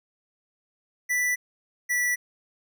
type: tone pair in turn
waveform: square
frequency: 1975.5 / 1958.5 Hz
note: B6 / B6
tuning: 0 / -15 cents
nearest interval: unison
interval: 15 cents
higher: first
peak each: -23 dBFS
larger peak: neither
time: 1.09-1.36 / 1.89-2.16 s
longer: neither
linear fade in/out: 20 ms
effects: none